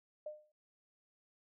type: tone with exponential decay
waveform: sine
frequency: 606 Hz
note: D#5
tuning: 46 cents flat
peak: -38 dBFS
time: 0.26-0.52 s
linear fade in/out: 5 ms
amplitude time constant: 55 ms
effects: none